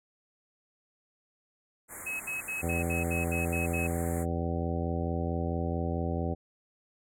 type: band-stop noise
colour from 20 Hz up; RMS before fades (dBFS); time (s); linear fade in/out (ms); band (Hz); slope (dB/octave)
white; -39; 1.88-4.26; 50; 2200 to 7100; 96
type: tone bursts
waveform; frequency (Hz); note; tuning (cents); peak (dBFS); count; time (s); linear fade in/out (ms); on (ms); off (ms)
sine; 2566; E7; -47; -32; 9; 2.06-3.872; 10; 140; 69
type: harmonic tone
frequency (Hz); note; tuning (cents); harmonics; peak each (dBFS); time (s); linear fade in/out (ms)
84.5; E2; +43; 1 / 2 / 3 / 4 / 5 / 6 / 7 / 9; -32 / -35 / -37 / -39 / -40 / -40 / -40 / -40; 2.62-6.35; 20
effects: low-pass 11000 Hz 12 dB/octave